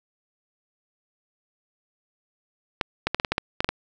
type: clicks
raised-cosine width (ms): 0.3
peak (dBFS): -6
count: 10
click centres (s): 2.812 / 3.07 / 3.146 / 3.199 / 3.248 / 3.32 / 3.381 / 3.605 / 3.645 / 3.69
effects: none